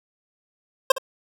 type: tone with echo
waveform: 25% pulse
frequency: 529 Hz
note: C5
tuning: 19 cents sharp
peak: -7 dBFS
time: 0.9-0.92 s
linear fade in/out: 5 ms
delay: 63 ms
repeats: 1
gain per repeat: -15 dB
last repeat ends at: 0.983 s
effects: none